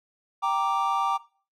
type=chord; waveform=triangle; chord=G minor; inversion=none; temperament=equal; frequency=784 / 932.3 / 1174.7 Hz; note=G5 / Bb5 / D6; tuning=0 / 0 / 0 cents; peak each=-26 / -26 / -24 dBFS; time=0.42-1.18 s; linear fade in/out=20 ms; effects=noise-tail reverb RT60 0.4 s tail -19 dB re dry